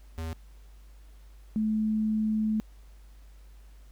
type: tone pair in turn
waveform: square / sine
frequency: 81.1 / 216.5 Hz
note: E2 / A3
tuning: -28 / -28 cents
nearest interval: octave + perfect fourth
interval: 1700 cents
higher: second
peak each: -33 / -24 dBFS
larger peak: second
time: 0.18-0.33 / 1.56-2.6 s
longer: second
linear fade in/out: 0 ms
effects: added 50 Hz sine -48 dBFS peak until 3.91 s + pink hiss -64 dBFS RMS until 3.91 s